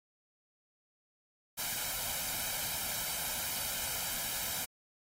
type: noise with comb filter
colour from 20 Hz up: white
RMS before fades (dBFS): -36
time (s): 1.57-4.66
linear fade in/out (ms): 20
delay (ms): 1.3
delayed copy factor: +0.65
effects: AAC 48 kbps

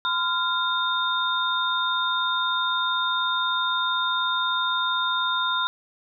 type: tone cluster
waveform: sine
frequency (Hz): 1019 / 1393 / 3656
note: C6 / F6 / A#7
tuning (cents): -46 / -5 / -34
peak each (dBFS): -26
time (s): 0.05-5.67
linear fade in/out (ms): 0
effects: none

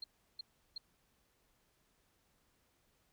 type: tone bursts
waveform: sine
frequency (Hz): 4211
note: C8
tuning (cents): +10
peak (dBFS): -40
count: 3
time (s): 0.02-0.78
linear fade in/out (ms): 5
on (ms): 20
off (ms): 350
effects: pink hiss -75 dBFS RMS until 3.12 s

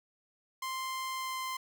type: tone with pitch glide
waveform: sawtooth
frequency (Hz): 1046.5 to 1040.5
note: C6 to C6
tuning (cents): 0 to -10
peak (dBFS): -31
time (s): 0.62-1.57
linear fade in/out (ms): 5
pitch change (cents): -10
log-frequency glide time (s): 1.15-1.37
effects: none

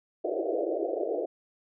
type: band-pass noise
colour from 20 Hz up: pink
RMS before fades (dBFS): -30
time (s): 0.24-1.26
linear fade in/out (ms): 10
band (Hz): 320 to 690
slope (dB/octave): 96
effects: none

